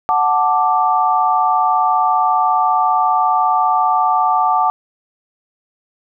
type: chord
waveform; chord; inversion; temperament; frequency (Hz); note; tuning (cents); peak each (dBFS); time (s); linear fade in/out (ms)
sine; D major; first; equal; 740 / 880 / 1174.7; F#5 / A5 / D6; 0 / 0 / 0; -16; 0.09-4.7; 0
effects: none